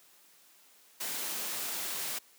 white noise, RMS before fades -36 dBFS, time 1-2.19 s, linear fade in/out 10 ms, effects white hiss -61 dBFS RMS until 2.38 s + high-pass 200 Hz 12 dB/octave

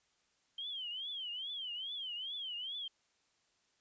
sine tone with vibrato, 3136 Hz, G7, in tune, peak -39 dBFS, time 0.58-2.88 s, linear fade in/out 5 ms, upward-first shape triangle, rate 2.4 Hz, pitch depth 200 cents each way, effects white hiss -75 dBFS RMS until 3.8 s + resampled to 16000 Hz

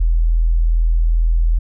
sine tone, 41.2 Hz, E1, in tune, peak -11 dBFS, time 0-1.59 s, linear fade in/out 10 ms, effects none

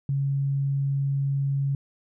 sine tone, 138.59 Hz, C#3, in tune, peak -22 dBFS, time 0.09-1.75 s, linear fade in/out 2 ms, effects none

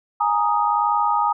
sine chord, Ab suspended second, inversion none, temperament equal, 830.6 / 932.3 / 1244.5 Hz, Ab5 / Bb5 / Eb6, 0 / 0 / 0 cents, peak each -21 dBFS, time 0.2-1.33 s, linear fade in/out 10 ms, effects none

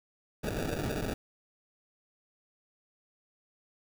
violet noise with sample-and-hold, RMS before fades -33 dBFS, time 0.43-1.14 s, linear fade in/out 10 ms, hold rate 1050 Hz, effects none

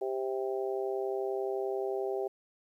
harmonic tone, 131.4 Hz, C3, 8 cents sharp, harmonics 3 / 4 / 5 / 6, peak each -32 / -39 / -39 / -41 dBFS, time 0.01-2.28 s, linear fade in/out 10 ms, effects 11-bit

